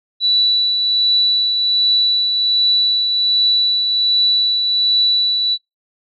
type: tone with tremolo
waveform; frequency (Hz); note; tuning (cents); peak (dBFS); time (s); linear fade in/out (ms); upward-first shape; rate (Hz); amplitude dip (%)
sine; 3951; B7; 0; -10; 0.2-5.58; 50; triangle; 1.3; 40
effects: noise-tail reverb RT60 0.2 s tail -24 dB re dry